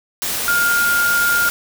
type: tone in noise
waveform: sine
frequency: 1411 Hz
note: F6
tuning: 17 cents sharp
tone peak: -14 dBFS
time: 0.48-1.49 s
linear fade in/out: 0 ms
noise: white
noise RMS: -22 dBFS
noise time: 0.22-1.5 s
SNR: +5 dB
effects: none